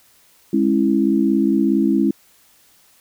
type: chord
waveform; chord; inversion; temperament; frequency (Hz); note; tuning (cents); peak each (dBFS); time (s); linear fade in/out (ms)
sine; C# minor; second; equal with one note detuned; 207.7 / 272.4 / 329.6; G#3 / C#4 / E4; 0 / -30 / 0; -18; 0.53-2.11; 5
effects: white hiss -54 dBFS RMS until 3 s